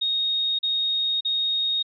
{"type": "tone bursts", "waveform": "sine", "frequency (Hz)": 3729, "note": "A#7", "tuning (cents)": 0, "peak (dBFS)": -21, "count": 3, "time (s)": [0.01, 1.828], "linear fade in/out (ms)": 10, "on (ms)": 580, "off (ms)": 39, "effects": []}